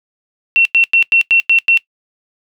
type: tone bursts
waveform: sine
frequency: 2716 Hz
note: F7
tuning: 49 cents flat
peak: -7 dBFS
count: 7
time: 0.56-1.774 s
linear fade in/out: 0 ms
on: 92 ms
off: 95 ms
effects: noise-tail reverb RT60 0.1 s tail -20 dB re dry

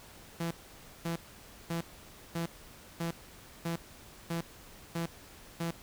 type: tone bursts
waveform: sawtooth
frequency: 167.7 Hz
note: E3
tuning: 30 cents sharp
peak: -28 dBFS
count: 9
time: 0.4-5.71 s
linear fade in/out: 5 ms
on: 110 ms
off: 540 ms
effects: pink hiss -53 dBFS RMS until 5.82 s

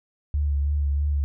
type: tone with vibrato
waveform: sine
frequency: 72 Hz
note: D2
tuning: 34 cents flat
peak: -20 dBFS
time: 0.34-1.24 s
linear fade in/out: 0 ms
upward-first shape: sine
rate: 3.1 Hz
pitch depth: 33 cents each way
effects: none

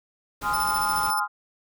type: noise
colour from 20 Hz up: pink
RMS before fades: -38 dBFS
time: 0.41-1.11 s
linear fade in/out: 10 ms
type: chord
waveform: sine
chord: F minor seventh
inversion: first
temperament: equal with one note detuned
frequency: 830.6 / 1033.9 / 1244.5 / 1396.9 Hz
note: Ab5 / C6 / Eb6 / F6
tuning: 0 / -21 / 0 / 0 cents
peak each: -28 dBFS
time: 0.42-1.28 s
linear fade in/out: 50 ms
type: tone with tremolo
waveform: 10% pulse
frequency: 5274 Hz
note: E8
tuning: in tune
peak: -22 dBFS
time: 0.53-1.2 s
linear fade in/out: 10 ms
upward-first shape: square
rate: 14 Hz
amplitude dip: 55%
effects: none

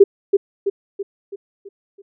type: tone with echo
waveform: sine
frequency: 397.5 Hz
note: G4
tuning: 24 cents sharp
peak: -3 dBFS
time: 0-0.04 s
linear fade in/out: 10 ms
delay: 330 ms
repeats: 6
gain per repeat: -6 dB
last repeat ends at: 2.02 s
effects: none

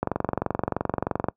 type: click train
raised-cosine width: 1 ms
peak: -9 dBFS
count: 30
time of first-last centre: 0.03-1.285 s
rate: 23.1 Hz
effects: noise-tail reverb RT60 0.1 s tail -23 dB re dry + high-pass 80 Hz 12 dB/octave

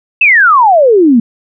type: exponential sweep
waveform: sine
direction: down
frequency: 2708 to 220 Hz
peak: -3 dBFS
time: 0.21-1.2 s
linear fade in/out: 5 ms
effects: none

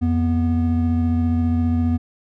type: tone pair together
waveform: triangle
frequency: 86.1 / 243.5 Hz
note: F2 / B3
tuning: -24 / -24 cents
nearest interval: octave + tritone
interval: 1800 cents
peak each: -17 dBFS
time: 0.01-1.98 s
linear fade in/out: 20 ms
effects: none

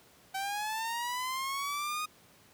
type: linear sweep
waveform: sawtooth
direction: up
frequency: 765 to 1244.5 Hz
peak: -29 dBFS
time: 0.34-2.06 s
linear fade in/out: 10 ms
effects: pink hiss -60 dBFS RMS until 2.53 s + high-pass 100 Hz 12 dB/octave

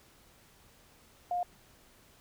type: tone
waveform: sine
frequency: 710 Hz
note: F5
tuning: 28 cents sharp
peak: -29 dBFS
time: 1.31-1.43 s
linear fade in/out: 2 ms
effects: pink hiss -61 dBFS RMS until 2.2 s

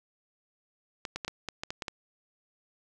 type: clicks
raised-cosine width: 0.2 ms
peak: -17 dBFS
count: 9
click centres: 1.052 / 1.16 / 1.248 / 1.28 / 1.487 / 1.635 / 1.705 / 1.822 / 1.882 s
effects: 9-bit

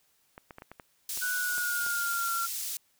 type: clicks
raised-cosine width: 0.5 ms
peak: -29 dBFS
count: 9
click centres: 0.379 / 0.508 / 0.584 / 0.621 / 0.716 / 0.798 / 1.174 / 1.581 / 1.865 s
type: high-pass noise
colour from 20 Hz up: pink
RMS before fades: -35 dBFS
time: 1.09-2.77 s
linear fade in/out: 2 ms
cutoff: 6100 Hz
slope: 12 dB/octave
type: tone with pitch glide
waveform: sine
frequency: 1480 to 1372.9 Hz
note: F#6 to F6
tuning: 0 to -30 cents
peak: -29 dBFS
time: 1.21-2.47 s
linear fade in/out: 20 ms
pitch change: -130 cents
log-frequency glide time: 1.33-2.32 s
effects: white hiss -69 dBFS RMS until 2.99 s

